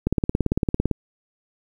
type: click train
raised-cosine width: 3 ms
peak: -7 dBFS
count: 16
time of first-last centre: 0.07-0.913 s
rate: 17.8 Hz
effects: 8-bit